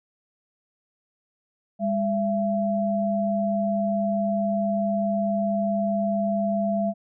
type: tone pair together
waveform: sine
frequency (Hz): 202.4 / 673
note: G#3 / E5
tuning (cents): -44 / +36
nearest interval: octave + major sixth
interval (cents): 2080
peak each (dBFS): -24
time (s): 1.79-6.94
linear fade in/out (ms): 50
effects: none